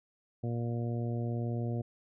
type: harmonic tone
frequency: 118.2 Hz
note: A#2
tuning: 24 cents sharp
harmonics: 1 / 2 / 3 / 4 / 5 / 6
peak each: -32 / -38 / -42 / -44 / -46 / -48 dBFS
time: 0.43-1.82 s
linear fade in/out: 10 ms
effects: none